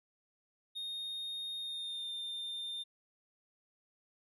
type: tone with pitch glide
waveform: triangle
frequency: 3699 to 3610 Hz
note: A#7 to A7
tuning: -14 to +44 cents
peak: -37 dBFS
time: 0.75-2.84 s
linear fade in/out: 20 ms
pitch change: -42 cents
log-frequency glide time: 1.59-2.1 s
effects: none